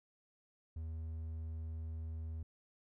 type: tone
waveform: triangle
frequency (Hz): 80.3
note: E2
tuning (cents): -45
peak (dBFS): -38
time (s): 0.76-2.43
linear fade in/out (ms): 5
effects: none